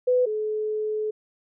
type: tone pair in turn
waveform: sine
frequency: 500 / 428.9 Hz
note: B4 / A4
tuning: +21 / -44 cents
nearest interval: minor third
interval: 265 cents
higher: first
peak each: -17 / -24 dBFS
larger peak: first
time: 0.07-0.26 / 0.26-1.11 s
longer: second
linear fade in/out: 10 ms
effects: none